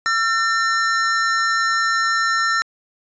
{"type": "tone pair together", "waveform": "square", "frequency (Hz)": [1348.5, 1800], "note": ["E6", "A6"], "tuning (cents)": [39, 39], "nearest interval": "perfect fourth", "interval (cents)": 500, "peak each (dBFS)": -20, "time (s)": [0.06, 2.62], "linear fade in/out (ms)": 0, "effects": ["resampled to 16000 Hz"]}